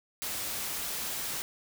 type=noise; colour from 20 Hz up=white; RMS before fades=-35 dBFS; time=0.22-1.42 s; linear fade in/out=0 ms; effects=none